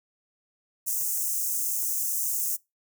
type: high-pass noise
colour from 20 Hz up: white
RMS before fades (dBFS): -28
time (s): 0.86-2.57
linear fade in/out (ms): 20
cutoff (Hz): 6100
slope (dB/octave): 48
effects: noise-tail reverb RT60 0.2 s tail -22 dB re dry